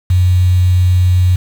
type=tone with quantisation; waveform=sine; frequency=90.8 Hz; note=F#2; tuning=32 cents flat; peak=-7 dBFS; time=0.1-1.36 s; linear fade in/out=5 ms; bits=5; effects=none